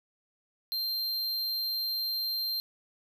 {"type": "tone", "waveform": "square", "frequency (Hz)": 4164, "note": "C8", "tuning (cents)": -9, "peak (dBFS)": -30, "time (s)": [0.72, 2.6], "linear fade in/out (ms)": 0, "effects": []}